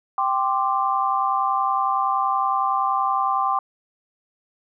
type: chord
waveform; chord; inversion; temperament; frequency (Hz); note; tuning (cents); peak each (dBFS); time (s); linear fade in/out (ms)
sine; G suspended fourth; none; just; 784 / 1045.3 / 1176; G5 / C6 / D6; 0 / -2 / +2; -23; 0.18-3.59; 2
effects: none